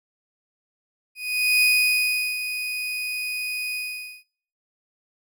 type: tone with ADSR envelope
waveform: 35% pulse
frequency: 2489 Hz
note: D#7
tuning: in tune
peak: -13 dBFS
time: 1.15-4.24 s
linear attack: 470 ms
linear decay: 750 ms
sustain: -11 dB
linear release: 490 ms
effects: noise-tail reverb RT60 0.6 s tail -24 dB re dry